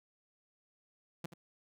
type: tone with echo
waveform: sawtooth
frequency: 169.6 Hz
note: E3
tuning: 50 cents sharp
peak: -33 dBFS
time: 1.24-1.26 s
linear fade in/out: 5 ms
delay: 79 ms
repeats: 1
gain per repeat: -12 dB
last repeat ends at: 1.339 s
effects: none